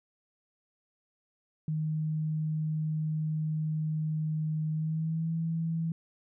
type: tone with pitch glide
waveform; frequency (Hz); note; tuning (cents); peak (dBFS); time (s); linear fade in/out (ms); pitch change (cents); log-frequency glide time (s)
sine; 155.56 to 163.77; D#3 to E3; 0 to -11; -28; 1.68-5.92; 2; +89; 4.72-5.32
effects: none